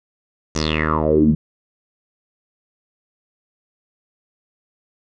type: tone with low-pass filter sweep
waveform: 10% pulse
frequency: 77.78 Hz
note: D#2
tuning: in tune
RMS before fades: -17 dBFS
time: 0.55-1.35 s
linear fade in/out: 5 ms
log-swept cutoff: 6500 to 170 Hz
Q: 7.3
effects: none